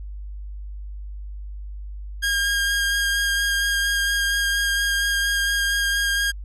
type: tone with vibrato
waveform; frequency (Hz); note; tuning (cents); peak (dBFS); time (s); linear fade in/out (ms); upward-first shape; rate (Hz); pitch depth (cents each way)
sawtooth; 1619; G#6; -45; -16; 2.22-6.32; 20; sine; 4.3; 10
effects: added 50 Hz sine -31 dBFS peak until 6.44 s + low-pass 12000 Hz 12 dB/octave